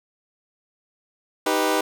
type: chord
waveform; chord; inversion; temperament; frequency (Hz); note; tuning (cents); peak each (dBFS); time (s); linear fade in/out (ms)
20% pulse; Eb augmented; none; equal; 311.1 / 392 / 493.9; Eb4 / G4 / B4; 0 / 0 / 0; -19; 1.46-1.81; 5
effects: none